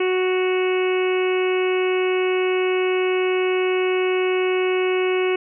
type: harmonic tone with a mistuned harmonic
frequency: 370 Hz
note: F#4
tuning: in tune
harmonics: 1 / 2 / 3 / 4 / 5 / 6 / 7 / 8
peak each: -18 / -32 / -32 / -35 / -37 / -30 / -31 / -35 dBFS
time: 0-5.36 s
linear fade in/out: 5 ms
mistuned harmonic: 8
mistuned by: -30 cents
effects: none